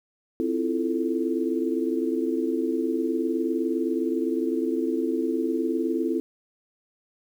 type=chord; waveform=sine; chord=F major seventh; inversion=second; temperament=equal; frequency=261.6 / 329.6 / 349.2 / 440 Hz; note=C4 / E4 / F4 / A4; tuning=0 / 0 / 0 / 0 cents; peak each=-28 / -26 / -31 / -30 dBFS; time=0.4-6.2 s; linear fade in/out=0 ms; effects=9-bit